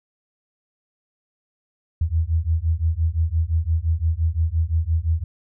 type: beating tone pair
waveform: sine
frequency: 78.8 / 84.6 Hz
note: D#2 / E2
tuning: +23 / +45 cents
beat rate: 5.8 Hz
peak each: -21 dBFS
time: 2.01-5.24 s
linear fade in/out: 5 ms
effects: none